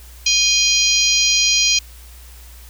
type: harmonic tone with a mistuned harmonic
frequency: 822 Hz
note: G#5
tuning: 18 cents flat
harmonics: 3 / 4 / 5 / 6 / 7 / 8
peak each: -20 / -20 / -20 / -20 / -20 / -20 dBFS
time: 0.26-1.79 s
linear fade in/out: 5 ms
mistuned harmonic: 4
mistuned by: -53 cents
effects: added 60 Hz sine -38 dBFS peak until 2.69 s + white hiss -45 dBFS RMS until 2.69 s